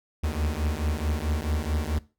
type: beating tone pair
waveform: 45% pulse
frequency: 73.42 / 78.02 Hz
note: D2 / D#2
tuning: 0 / +5 cents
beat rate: 4.6 Hz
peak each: -28 dBFS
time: 0.23-1.99 s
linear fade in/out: 10 ms
effects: noise-tail reverb RT60 0.3 s tail -19 dB re dry